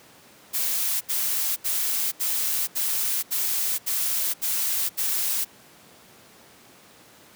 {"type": "noise bursts", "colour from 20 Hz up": "blue", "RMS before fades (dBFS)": -25, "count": 9, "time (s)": [0.53, 5.45], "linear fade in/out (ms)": 20, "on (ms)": 480, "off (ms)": 75, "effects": ["pink hiss -51 dBFS RMS until 7.35 s", "high-pass 150 Hz 12 dB/octave"]}